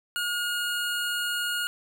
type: tone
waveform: 25% pulse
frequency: 1433 Hz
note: F6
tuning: 44 cents sharp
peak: -23 dBFS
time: 0.16-1.67 s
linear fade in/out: 0 ms
effects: none